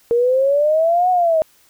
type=exponential two-way sweep; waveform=sine; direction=up then down; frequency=464.2 to 740 to 623 Hz; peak=-12 dBFS; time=0.11-1.42 s; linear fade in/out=0 ms; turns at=1.1 s; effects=white hiss -54 dBFS RMS until 1.69 s